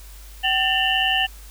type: tone cluster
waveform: sine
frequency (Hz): 763 / 1790 / 2740 / 2857 / 3009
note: G5 / A6 / F7 / F7 / F#7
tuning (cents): -47 / +29 / -34 / +39 / +28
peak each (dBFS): -24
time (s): 0.43-1.27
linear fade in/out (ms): 20
effects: added 50 Hz sine -39 dBFS peak until 1.5 s + white hiss -47 dBFS RMS until 1.5 s